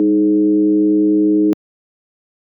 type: tone with frequency modulation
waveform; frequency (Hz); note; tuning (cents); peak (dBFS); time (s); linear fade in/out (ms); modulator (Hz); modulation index
sine; 311.1; D#4; 0; -9; 0-1.53; 0; 111; 0.66
effects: high-pass 200 Hz 12 dB/octave